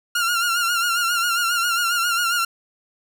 sawtooth tone with vibrato, 1396.9 Hz, F6, in tune, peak -15 dBFS, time 0.15-2.45 s, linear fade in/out 5 ms, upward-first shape sine, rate 7.4 Hz, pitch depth 57 cents each way, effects none

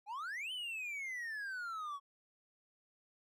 triangle exponential two-way sweep, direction up then down, 785 to 3088 to 1103 Hz, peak -38 dBFS, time 0.06-2 s, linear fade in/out 50 ms, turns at 0.52 s, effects none

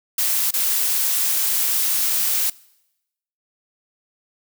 blue noise with dropouts, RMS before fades -20 dBFS, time 0.18-2.5 s, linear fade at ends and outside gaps 5 ms, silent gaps 0.509-0.537 s, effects noise-tail reverb RT60 0.9 s tail -23 dB re dry

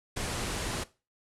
pink low-pass noise, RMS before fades -34 dBFS, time 0.16-0.84 s, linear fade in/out 10 ms, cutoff 11000 Hz, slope 48 dB/octave, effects noise-tail reverb RT60 0.3 s tail -18 dB re dry

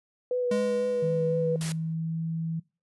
sine tone with vibrato, 493.9 Hz, B4, in tune, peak -24 dBFS, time 0.31-1.56 s, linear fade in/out 2 ms, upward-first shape sine, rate 4 Hz, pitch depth 17 cents each way
square tone with exponential decay, 207.7 Hz, G#3, in tune, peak -27 dBFS, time 0.51-1.94 s, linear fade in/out 5 ms, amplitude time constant 310 ms
sine tone with pitch glide, 159.3 to 163.31 Hz, D#3 to E3, +41 to -16 cents, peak -28 dBFS, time 1.02-2.6 s, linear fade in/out 10 ms, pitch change +43 cents, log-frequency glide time 1.37-2.21 s
white noise, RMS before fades -35 dBFS, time 1.61-1.72 s, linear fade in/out 0 ms
effects noise-tail reverb RT60 0.3 s tail -23 dB re dry + resampled to 24000 Hz

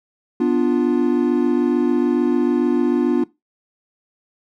triangle chord, B diminished, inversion none, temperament equal, 246.9 / 293.7 / 349.2 Hz, B3 / D4 / F4, 0 / 0 / 0 cents, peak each -17 dBFS, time 0.4-3.24 s, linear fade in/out 5 ms, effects noise-tail reverb RT60 0.2 s tail -19 dB re dry

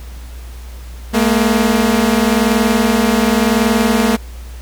sawtooth tone pair together, 214.4 / 235.3 Hz, A3 / A#3, -45 / +16 cents, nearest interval major second, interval 161 cents, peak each -10 dBFS, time 1.13-4.17 s, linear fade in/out 20 ms, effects added 60 Hz sine -28 dBFS peak until 4.61 s + pink hiss -41 dBFS RMS until 4.61 s

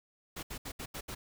pink noise bursts at uneven times, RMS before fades -41 dBFS, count 6, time 0.36-0.43 / 0.5-0.58 / 0.65-0.72 / 0.79-0.86 / 0.94-1.01 / 1.08-1.15 s, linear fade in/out 10 ms, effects none

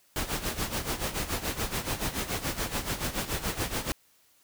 pink noise with tremolo, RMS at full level -29 dBFS, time 0.16-3.92 s, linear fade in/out 0 ms, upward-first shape sine, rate 7 Hz, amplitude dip 75%, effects white hiss -64 dBFS RMS until 4.43 s

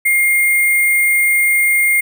sine tone with sample-and-hold, 2125 Hz, C7, 26 cents sharp, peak -10 dBFS, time 0.05-2.01 s, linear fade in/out 10 ms, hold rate 11025 Hz, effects none

